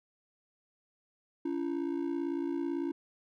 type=ring-modulated tone; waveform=triangle; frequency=311.1 Hz; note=D#4; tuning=in tune; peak=-26 dBFS; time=1.45-2.92 s; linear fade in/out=5 ms; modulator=29 Hz; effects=none